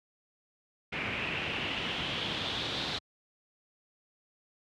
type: noise with low-pass filter sweep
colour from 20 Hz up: pink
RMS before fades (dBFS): -34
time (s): 0.92-2.99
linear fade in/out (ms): 10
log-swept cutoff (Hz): 2400 to 3900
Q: 4.5
effects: high-pass 100 Hz 12 dB/octave